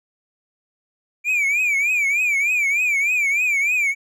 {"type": "tone with vibrato", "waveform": "triangle", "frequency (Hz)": 2349, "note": "D7", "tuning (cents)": 0, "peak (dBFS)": -15, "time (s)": [1.24, 3.95], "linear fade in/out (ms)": 50, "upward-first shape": "triangle", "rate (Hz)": 3.3, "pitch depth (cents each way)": 150, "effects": []}